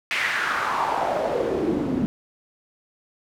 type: noise with band-pass filter sweep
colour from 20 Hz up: pink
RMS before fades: -24 dBFS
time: 0.11-2.06 s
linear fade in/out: 0 ms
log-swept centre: 2300 to 220 Hz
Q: 3.2
effects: none